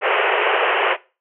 pink band-pass noise, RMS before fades -18 dBFS, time 0.01-0.97 s, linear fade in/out 50 ms, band 370 to 3000 Hz, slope 96 dB/octave, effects noise-tail reverb RT60 0.3 s tail -19 dB re dry

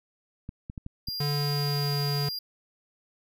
clicks, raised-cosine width 5 ms, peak -24 dBFS, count 5, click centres 0.491 / 0.699 / 0.778 / 0.864 / 1.086 s
square tone, 4800 Hz, D8, 37 cents sharp, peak -32 dBFS, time 1.07-2.39 s, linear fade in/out 5 ms
square tone with pitch glide, 145.1 to 143.43 Hz, D3 to D3, -21 to -41 cents, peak -27 dBFS, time 1.2-2.29 s, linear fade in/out 5 ms, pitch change -20 cents, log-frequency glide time 1.31-1.95 s
effects none

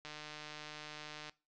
click train, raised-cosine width 0.2 ms, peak -29 dBFS, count 189, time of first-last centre 0.05-1.295 s, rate 151 Hz, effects noise-tail reverb RT60 0.3 s tail -21 dB re dry + low-pass 6000 Hz 12 dB/octave

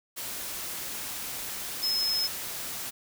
sine tone in noise, 5170 Hz, E8, 34 cents flat, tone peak -25 dBFS, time 1.82-2.28 s, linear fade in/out 20 ms, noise white, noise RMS -36 dBFS, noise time 0.16-2.91 s, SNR +8 dB, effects none

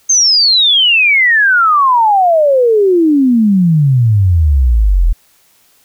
sine exponential sweep, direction down, 6440 to 38.89 Hz, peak -6 dBFS, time 0.09-5.13 s, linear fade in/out 10 ms, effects white hiss -51 dBFS RMS until 5.84 s

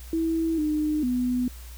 sine tone with pitch steps, 326.3 / 304.1 / 248.6 Hz, E4 / D#4 / B3, -18 / -40 / +12 cents, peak -22 dBFS, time 0.13-1.48 s, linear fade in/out 2 ms, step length 450 ms, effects added 60 Hz sine -39 dBFS peak until 1.77 s + white hiss -49 dBFS RMS until 1.77 s

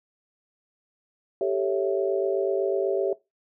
sine chord, A dominant seventh, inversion third, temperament equal, 392 / 440 / 554.4 / 659.3 Hz, G4 / A4 / C#5 / E5, 0 / 0 / 0 / 0 cents, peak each -25 / -30 / -28 / -29 dBFS, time 1.41-3.13 s, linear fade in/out 2 ms, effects noise-tail reverb RT60 0.2 s tail -19 dB re dry

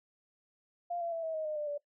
sine tone with pitch steps, 697 / 679.1 / 661.7 / 644.7 / 628.2 / 612.1 / 596.3 / 581 Hz, F5 / F5 / E5 / E5 / D#5 / D#5 / D5 / D5, -4 / -49 / +6 / -39 / +16 / -28 / +26 / -19 cents, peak -33 dBFS, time 0.9-1.78 s, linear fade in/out 10 ms, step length 110 ms, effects noise-tail reverb RT60 0.1 s tail -20 dB re dry

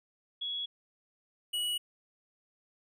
sine / square tone pair in turn, 3354 / 2924 Hz, G#7 / F#7, +16 / -21 cents, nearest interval major second, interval 237 cents, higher first, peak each -33 / -31 dBFS, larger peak second, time 0.41-0.66 / 1.53-1.78 s, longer neither, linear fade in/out 10 ms, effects none

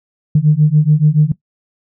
sine beating tone pair, 148.2 / 155.2 Hz, D3 / D#3, +16 / -4 cents, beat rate 7 Hz, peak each -10 dBFS, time 0.35-1.32 s, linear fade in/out 5 ms, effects noise-tail reverb RT60 0.1 s tail -18 dB re dry + tanh soft clip ceiling 0 dBFS

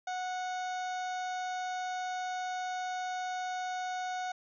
harmonic tone, 735 Hz, F#5, 12 cents flat, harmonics 1 / 2 / 3 / 4 / 5 / 6 / 7 / 8 / 9, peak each -34 / -42 / -49 / -56 / -50 / -56 / -60 / -56 / -53 dBFS, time 0.07-4.32 s, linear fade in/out 5 ms, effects none

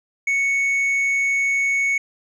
sine tone with tanh clipping, 2217 Hz, C#7, in tune, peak -18 dBFS, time 0.27-1.98 s, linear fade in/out 5 ms, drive 4 dB, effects none

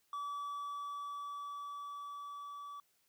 triangle tone with level ramp, 1149 Hz, D6, 38 cents flat, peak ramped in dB -36 to -43 dBFS, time 0.13-2.8 s, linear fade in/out 2 ms, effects white hiss -75 dBFS RMS until 3.08 s

